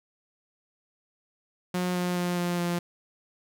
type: tone with pitch steps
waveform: sawtooth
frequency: 180 / 178.45 / 176.91 / 175.38 / 173.87 Hz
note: F#3 / F3 / F3 / F3 / F3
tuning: -47 / +38 / +23 / +8 / -7 cents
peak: -22 dBFS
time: 1.74-2.79 s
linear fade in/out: 5 ms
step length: 210 ms
effects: none